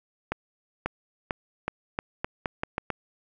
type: accelerating click train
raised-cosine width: 0.5 ms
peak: -12 dBFS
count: 10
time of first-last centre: 0.32-2.903 s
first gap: 540 ms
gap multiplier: 0.83
effects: none